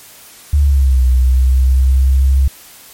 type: linear two-way sweep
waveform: sine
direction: down then up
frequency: 73.42 to 62.9 to 67.5 Hz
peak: -7 dBFS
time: 0.53-2.48 s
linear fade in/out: 5 ms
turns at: 1.04 s
effects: white hiss -39 dBFS RMS until 2.93 s + MP3 64 kbps